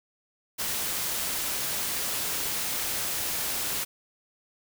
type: noise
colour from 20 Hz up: white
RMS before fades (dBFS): -30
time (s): 0.58-3.85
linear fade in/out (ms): 20
effects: none